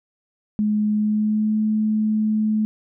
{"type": "tone with pitch glide", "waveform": "sine", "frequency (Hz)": [211.2, 215.4], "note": ["G#3", "A3"], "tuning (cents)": [29, -37], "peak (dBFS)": -17, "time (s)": [0.59, 2.65], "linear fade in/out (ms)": 0, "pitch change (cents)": 34, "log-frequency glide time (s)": [0.93, 1.58], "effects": []}